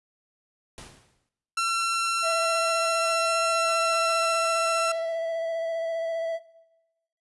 pink noise with exponential decay, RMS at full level -40 dBFS, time 0.78-1.29 s, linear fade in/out 0 ms, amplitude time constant 110 ms
sawtooth tone with pitch glide, 1354 to 1345.4 Hz, E6 to E6, +46 to +35 cents, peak -20 dBFS, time 1.57-4.92 s, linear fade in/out 5 ms, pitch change -11 cents, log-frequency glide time 2.61-4.31 s
triangle tone with vibrato, 659.3 Hz, E5, in tune, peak -23 dBFS, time 2.22-6.4 s, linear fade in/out 50 ms, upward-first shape square, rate 15 Hz, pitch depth 12 cents each way
effects noise-tail reverb RT60 1.0 s tail -20 dB re dry + resampled to 24000 Hz

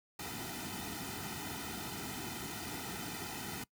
pink noise with comb filter, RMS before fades -42 dBFS, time 0.19-3.64 s, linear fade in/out 5 ms, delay 1.8 ms, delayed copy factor -0.85, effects noise-tail reverb RT60 0.1 s tail -22 dB re dry + high-pass 60 Hz 12 dB/octave

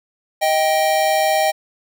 square tone pair together, 628.8 / 784 Hz, D#5 / G5, +18 / 0 cents, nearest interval major third, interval 382 cents, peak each -18 dBFS, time 0.41-1.52 s, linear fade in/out 20 ms, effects none

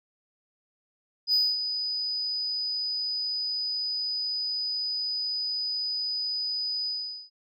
sine tone with ADSR envelope, 4978 Hz, D#8, in tune, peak -17 dBFS, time 1.27-7.3 s, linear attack 65 ms, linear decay 230 ms, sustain -10 dB, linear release 430 ms, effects tanh soft clip ceiling -18 dBFS

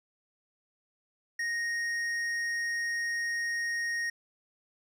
sine tone with hard clipping, 1865 Hz, A#6, in tune, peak -31 dBFS, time 1.39-4.1 s, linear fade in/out 5 ms, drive 8 dB, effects none

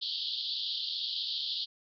white band-pass noise, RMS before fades -35 dBFS, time 0.01-1.66 s, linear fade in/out 20 ms, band 3100 to 4700 Hz, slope 96 dB/octave, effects none

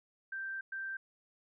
sine tone bursts at uneven times, 1568 Hz, G6, in tune, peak -37 dBFS, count 2, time 0.32-0.61 / 0.72-0.97 s, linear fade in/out 5 ms, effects none

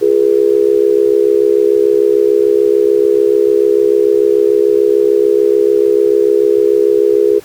sine tone with amplitude modulation, 413.7 Hz, G#4, 7 cents flat, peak -3 dBFS, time 0.01-7.4 s, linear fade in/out 20 ms, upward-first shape sine, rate 66.8 Hz, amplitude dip 95%, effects pink hiss -39 dBFS RMS until 7.44 s + high-pass 60 Hz 12 dB/octave

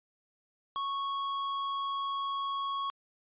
square tone, 1105 Hz, C#6, 6 cents flat, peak -32 dBFS, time 0.76-2.9 s, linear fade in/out 0 ms, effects resampled to 8000 Hz

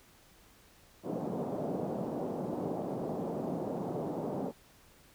pink band-pass noise, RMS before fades -36 dBFS, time 1.03-4.53 s, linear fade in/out 50 ms, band 160 to 740 Hz, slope 24 dB/octave, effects pink hiss -61 dBFS RMS until 5.14 s

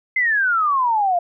sine exponential sweep, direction down, 2093 to 680 Hz, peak -15 dBFS, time 0.16-1.19 s, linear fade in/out 5 ms, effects none

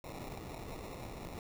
pink noise with sample-and-hold, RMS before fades -45 dBFS, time 0.04-1.39 s, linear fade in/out 2 ms, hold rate 1575 Hz, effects none

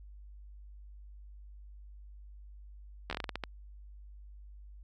slowing click train, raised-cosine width 0.3 ms, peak -19 dBFS, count 10, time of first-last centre 3.1-3.438 s, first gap 12 ms, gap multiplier 1.27, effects added 50 Hz sine -48 dBFS peak until 4.83 s

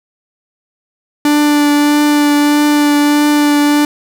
45% pulse tone with vibrato, 293.7 Hz, D4, in tune, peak -8 dBFS, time 1.25-3.85 s, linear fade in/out 2 ms, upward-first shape triangle, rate 1.6 Hz, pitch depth 14 cents each way, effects none

